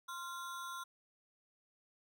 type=ring-modulated tone; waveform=square; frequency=1215 Hz; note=D#6; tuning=42 cents flat; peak=-40 dBFS; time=0.08-0.84 s; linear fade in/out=10 ms; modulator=169 Hz; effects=none